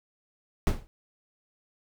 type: noise with exponential decay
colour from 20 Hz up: brown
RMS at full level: -18 dBFS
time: 0.67-0.87 s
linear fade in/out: 0 ms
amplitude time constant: 43 ms
effects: none